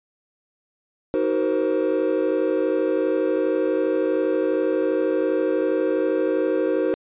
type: chord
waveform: triangle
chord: C half-diminished seventh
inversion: first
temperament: just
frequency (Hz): 314 / 376.7 / 470.9 / 523.3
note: Eb4 / Gb4 / Bb4 / C5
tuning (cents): +16 / +31 / +18 / 0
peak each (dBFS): -22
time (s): 1.14-6.94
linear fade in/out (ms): 0
effects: tanh soft clip ceiling -10 dBFS + resampled to 8000 Hz